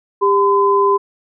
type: tone pair together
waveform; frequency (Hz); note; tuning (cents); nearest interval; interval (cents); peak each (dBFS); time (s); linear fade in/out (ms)
sine; 398.5 / 1016.7; G4 / B5; +28 / +50; octave + major third; 1622; -13; 0.21-0.98; 20
effects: none